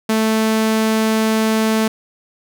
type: tone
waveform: sawtooth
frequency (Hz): 220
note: A3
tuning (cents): 0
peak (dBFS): -10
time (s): 0.09-1.88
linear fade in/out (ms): 5
effects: none